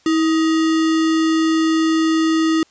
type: tone with sample-and-hold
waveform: sine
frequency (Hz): 321.6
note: E4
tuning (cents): -43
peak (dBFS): -13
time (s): 0.06-2.63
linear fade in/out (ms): 2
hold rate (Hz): 1575
effects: white hiss -55 dBFS RMS until 2.7 s + resampled to 16000 Hz